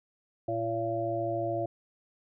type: harmonic tone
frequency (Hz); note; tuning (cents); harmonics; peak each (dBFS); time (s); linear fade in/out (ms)
113.6; A#2; -44; 1 / 3 / 5 / 6; -37 / -34 / -34 / -32; 0.48-1.66; 5
effects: none